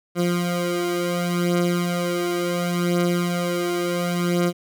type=beating tone pair; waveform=20% pulse; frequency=174.61 / 175.31 Hz; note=F3 / F3; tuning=0 / +7 cents; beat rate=0.7 Hz; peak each=-21 / -17 dBFS; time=0.15-4.53 s; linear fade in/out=50 ms; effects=none